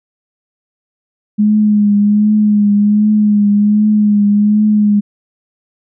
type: tone with vibrato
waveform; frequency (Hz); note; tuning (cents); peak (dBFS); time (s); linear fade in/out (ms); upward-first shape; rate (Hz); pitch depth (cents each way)
sine; 208.5; G#3; +7; -7; 1.38-5.01; 20; triangle; 1.3; 40
effects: none